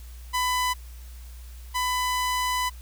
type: tone pair in turn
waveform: sawtooth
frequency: 1000 / 1000 Hz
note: B5 / B5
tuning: +21 / +21 cents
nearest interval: unison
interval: 0 cents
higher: neither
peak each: -19 / -20 dBFS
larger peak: first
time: 0.33-0.74 / 1.74-2.7 s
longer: second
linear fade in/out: 20 ms
effects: added 60 Hz sine -39 dBFS peak until 2.81 s + white hiss -53 dBFS RMS until 2.81 s